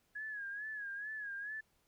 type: tone with vibrato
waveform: sine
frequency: 1671 Hz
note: G#6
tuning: 10 cents sharp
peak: -40 dBFS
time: 0.15-1.61 s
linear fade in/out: 10 ms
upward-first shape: sine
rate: 2.3 Hz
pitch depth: 81 cents each way
effects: pink hiss -75 dBFS RMS until 1.87 s